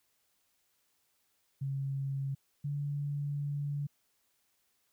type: tone pair in turn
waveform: sine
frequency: 137 / 143.93 Hz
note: C#3 / D3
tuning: -20 / -35 cents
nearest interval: minor second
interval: 85 cents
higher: second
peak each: -32 / -32 dBFS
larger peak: neither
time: 1.61-2.35 / 2.64-3.87 s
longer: second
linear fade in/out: 10 ms
effects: white hiss -75 dBFS RMS until 4.92 s